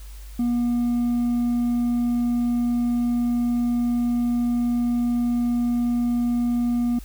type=tone with hard clipping; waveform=sine; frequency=240 Hz; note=B3; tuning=49 cents flat; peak=-20 dBFS; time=0.39-6.99 s; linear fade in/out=5 ms; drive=2 dB; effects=added 50 Hz sine -36 dBFS peak until 7.04 s + white hiss -50 dBFS RMS until 7.04 s